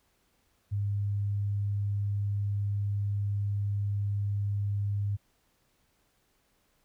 sine tone, 101.4 Hz, G#2, 41 cents flat, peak -27 dBFS, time 0.71-5.17 s, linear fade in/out 20 ms, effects pink hiss -71 dBFS RMS until 6.84 s

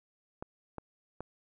clicks, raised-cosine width 1 ms, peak -25 dBFS, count 3, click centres 0.425 / 0.783 / 1.206 s, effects none

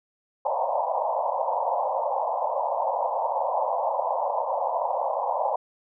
white band-pass noise, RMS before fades -26 dBFS, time 0.45-5.56 s, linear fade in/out 5 ms, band 520 to 1000 Hz, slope 96 dB/octave, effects none

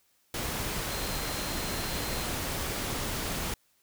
sine tone in noise, 4145 Hz, C8, 17 cents flat, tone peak -43 dBFS, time 0.91-2.25 s, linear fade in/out 2 ms, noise pink, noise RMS -33 dBFS, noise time 0.34-3.54 s, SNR -13 dB, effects white hiss -69 dBFS RMS until 3.82 s

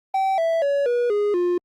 triangle tone with pitch steps, 771 / 659.7 / 564.4 / 482.9 / 413.2 / 353.5 Hz, G5 / E5 / C#5 / B4 / G#4 / F4, -29 / +1 / +31 / -39 / -9 / +21 cents, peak -16 dBFS, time 0.14-1.58 s, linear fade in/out 5 ms, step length 240 ms, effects Opus 32 kbps

